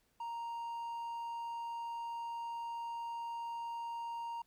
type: tone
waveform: triangle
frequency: 932.3 Hz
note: A#5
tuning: in tune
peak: -37 dBFS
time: 0.2-4.42 s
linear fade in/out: 5 ms
effects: pink hiss -75 dBFS RMS until 4.46 s